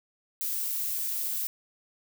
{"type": "noise", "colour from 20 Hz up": "violet", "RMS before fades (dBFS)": -31, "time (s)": [0.41, 1.47], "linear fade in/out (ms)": 0, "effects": []}